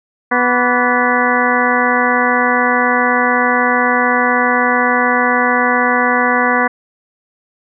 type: harmonic tone with a mistuned harmonic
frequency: 246.9 Hz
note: B3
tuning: in tune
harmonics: 1 / 2 / 3 / 4 / 5 / 6 / 7 / 8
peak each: -19 / -19 / -19 / -19 / -19 / -19 / -19 / -19 dBFS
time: 0.31-6.68 s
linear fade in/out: 10 ms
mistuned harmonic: 5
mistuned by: -110 cents
effects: none